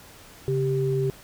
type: tone pair together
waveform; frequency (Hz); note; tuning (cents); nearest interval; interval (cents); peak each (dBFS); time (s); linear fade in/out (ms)
sine; 137.75 / 392; C#3 / G4; -11 / 0; octave + tritone; 1811; -24; 0.48-1.1; 0
effects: pink hiss -48 dBFS RMS until 1.23 s